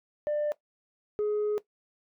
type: tone pair in turn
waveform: sine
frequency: 595 / 419.8 Hz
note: D5 / G#4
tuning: +22 / +19 cents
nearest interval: tritone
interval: 603 cents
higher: first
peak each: -24 / -23 dBFS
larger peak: second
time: 0.27-0.52 / 1.19-1.58 s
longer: second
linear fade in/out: 0 ms
effects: noise-tail reverb RT60 0.1 s tail -18 dB re dry + tanh soft clip ceiling -24 dBFS